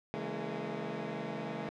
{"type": "chord", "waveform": "15% pulse", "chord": "A# half-diminished seventh", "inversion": "first", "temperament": "equal with one note detuned", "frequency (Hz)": [138.59, 164.81, 207.7, 227.5], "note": ["C#3", "E3", "G#3", "A#3"], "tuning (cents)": [0, 0, 0, -42], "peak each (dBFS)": [-38, -36, -35, -35], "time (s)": [0.14, 1.69], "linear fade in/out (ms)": 0, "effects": ["low-pass 3000 Hz 12 dB/octave"]}